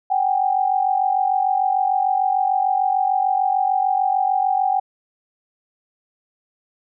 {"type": "tone pair together", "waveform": "sine", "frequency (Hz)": [758, 804.7], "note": ["F#5", "G5"], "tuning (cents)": [42, 45], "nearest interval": "minor second", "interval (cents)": 103, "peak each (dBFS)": [-18, -20], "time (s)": [0.1, 4.8], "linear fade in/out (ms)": 10, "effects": []}